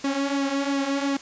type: tone with flanger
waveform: sawtooth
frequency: 277.4 Hz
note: C#4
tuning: 1 cent sharp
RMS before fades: -25 dBFS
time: 0.04-1.17 s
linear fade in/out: 5 ms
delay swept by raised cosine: 1.3 to 5 ms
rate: 2.8 Hz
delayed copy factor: -0.6
effects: white hiss -43 dBFS RMS until 1.21 s + resampled to 16000 Hz